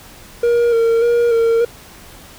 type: tone with vibrato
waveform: triangle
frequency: 466.2 Hz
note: A#4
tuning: in tune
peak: -9 dBFS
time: 0.43-1.65 s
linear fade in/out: 5 ms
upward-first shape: square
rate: 1.7 Hz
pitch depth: 27 cents each way
effects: pink hiss -40 dBFS RMS until 2.38 s